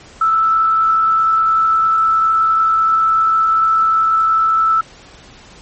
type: tone with frequency modulation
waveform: sine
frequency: 1318.5 Hz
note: E6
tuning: in tune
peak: -10 dBFS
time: 0.21-4.81 s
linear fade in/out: 5 ms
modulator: 73.6 Hz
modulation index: 0.24
effects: pink hiss -41 dBFS RMS until 5.61 s + MP3 32 kbps